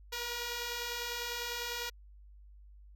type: beating tone pair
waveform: 5% pulse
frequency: 470 / 480 Hz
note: A#4 / B4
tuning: +14 / -49 cents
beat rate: 10 Hz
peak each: -32 / -25 dBFS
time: 0.12-1.9 s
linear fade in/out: 10 ms
effects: added 50 Hz sine -52 dBFS peak until 2.95 s